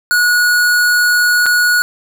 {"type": "tone with dropouts", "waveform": "square", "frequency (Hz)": 1457, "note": "F#6", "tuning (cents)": -27, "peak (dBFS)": -10, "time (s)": [0.11, 1.82], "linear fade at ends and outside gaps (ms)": 0, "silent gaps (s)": [1.459, 1.464], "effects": []}